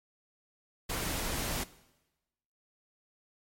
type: noise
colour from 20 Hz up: pink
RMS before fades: -34 dBFS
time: 0.89-1.64 s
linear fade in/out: 10 ms
effects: noise-tail reverb RT60 1.0 s tail -18 dB re dry + MP3 64 kbps